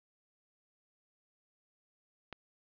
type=click; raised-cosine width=0.3 ms; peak=-26 dBFS; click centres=2.327 s; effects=resampled to 11025 Hz + 9-bit